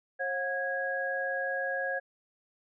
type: tone cluster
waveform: sine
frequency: 540 / 721 / 1651 Hz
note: C#5 / F#5 / G#6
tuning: -45 / -45 / -11 cents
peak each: -34 / -37 / -32 dBFS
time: 0.19-2 s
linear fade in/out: 20 ms
effects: none